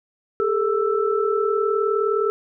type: tone cluster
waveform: sine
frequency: 407.2 / 446.8 / 1323 Hz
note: G#4 / A4 / E6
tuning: -34 / +27 / +6 cents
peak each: -21 / -22 / -25 dBFS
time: 0.4-2.3 s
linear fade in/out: 0 ms
effects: none